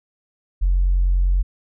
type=tone; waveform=sine; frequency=45.1 Hz; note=F#1; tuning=44 cents flat; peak=-13 dBFS; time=0.61-1.43 s; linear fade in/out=20 ms; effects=tanh soft clip ceiling -10 dBFS